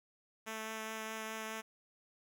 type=tone with vibrato; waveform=5% pulse; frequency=220 Hz; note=A3; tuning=in tune; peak=-29 dBFS; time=0.46-1.62 s; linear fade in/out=20 ms; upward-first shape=triangle; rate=4.8 Hz; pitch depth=11 cents each way; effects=none